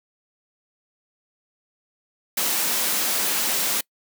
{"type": "high-pass noise", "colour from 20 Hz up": "white", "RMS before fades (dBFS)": -23, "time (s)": [2.37, 3.81], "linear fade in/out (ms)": 5, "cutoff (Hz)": 160, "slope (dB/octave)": 48, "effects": ["noise-tail reverb RT60 0.1 s tail -26 dB re dry"]}